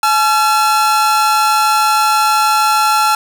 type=tone pair together; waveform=45% pulse; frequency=855.8 / 1360 Hz; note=A5 / F6; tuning=-48 / -46 cents; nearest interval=minor sixth; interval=802 cents; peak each=-13 dBFS; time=0.03-3.15 s; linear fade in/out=2 ms; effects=none